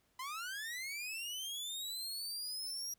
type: linear sweep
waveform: sawtooth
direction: up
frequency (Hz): 998 to 5720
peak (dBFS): -37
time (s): 0.19-2.94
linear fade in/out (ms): 5
effects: pink hiss -75 dBFS RMS until 2.98 s